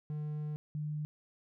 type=tone pair in turn; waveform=triangle / sine; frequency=150.7 / 150.7 Hz; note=D3 / D3; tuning=+45 / +45 cents; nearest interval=unison; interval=0 cents; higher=neither; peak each=-33 / -34 dBFS; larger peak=first; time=0.1-0.56 / 0.75-1.05 s; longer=first; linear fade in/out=0 ms; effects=none